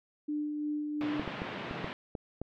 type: tone with tremolo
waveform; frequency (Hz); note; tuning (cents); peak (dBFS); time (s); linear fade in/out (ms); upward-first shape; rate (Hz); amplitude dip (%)
sine; 298.3; D4; +27; -30; 0.28-1.22; 10; sine; 2.9; 30
type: band-pass noise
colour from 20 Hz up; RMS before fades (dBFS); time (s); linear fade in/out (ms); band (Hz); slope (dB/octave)
pink; -40; 1.01-1.93; 0; 130 to 3200; 24
type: clicks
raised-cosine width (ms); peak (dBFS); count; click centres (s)
2; -23; 7; 1.196 / 1.277 / 1.419 / 1.711 / 1.844 / 2.152 / 2.416
effects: none